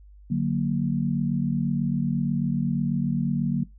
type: chord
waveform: sine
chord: D augmented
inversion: none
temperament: equal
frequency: 146.83 / 185 / 233.1 Hz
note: D3 / F#3 / A#3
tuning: 0 / 0 / 0 cents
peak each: -26 dBFS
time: 0.3-3.64 s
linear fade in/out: 10 ms
effects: noise-tail reverb RT60 0.2 s tail -22 dB re dry + added 50 Hz sine -46 dBFS peak until 3.78 s